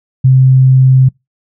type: tone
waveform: sine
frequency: 130.81 Hz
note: C3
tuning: in tune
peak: -3 dBFS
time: 0.24-1.09 s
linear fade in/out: 10 ms
effects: noise-tail reverb RT60 0.2 s tail -26 dB re dry